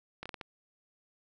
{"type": "slowing click train", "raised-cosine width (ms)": 0.3, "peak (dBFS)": -24, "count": 5, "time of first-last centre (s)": [0.23, 0.412], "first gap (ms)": 26, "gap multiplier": 1.39, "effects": []}